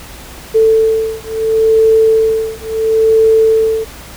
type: beating tone pair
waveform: sine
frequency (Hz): 443.2 / 443.93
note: A4 / A4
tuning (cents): +13 / +15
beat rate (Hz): 0.73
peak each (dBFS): -11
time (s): 0.54-3.85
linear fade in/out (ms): 20
effects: added 60 Hz sine -37 dBFS peak until 4.16 s + pink hiss -33 dBFS RMS until 4.16 s